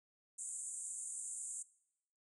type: band-pass noise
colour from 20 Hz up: white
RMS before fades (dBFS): -45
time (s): 0.38-1.63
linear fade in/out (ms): 10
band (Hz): 7000 to 9400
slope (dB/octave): 96
effects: noise-tail reverb RT60 0.8 s tail -21 dB re dry